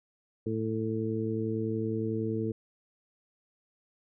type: harmonic tone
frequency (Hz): 110.8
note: A2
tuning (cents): +13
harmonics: 1 / 2 / 3 / 4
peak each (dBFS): -34 / -34 / -34 / -34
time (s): 0.46-2.52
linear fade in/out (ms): 5
effects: none